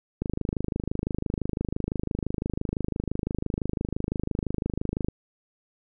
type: click train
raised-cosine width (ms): 3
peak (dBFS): -14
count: 127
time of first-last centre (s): 0.22-5.085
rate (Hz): 25.9
effects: none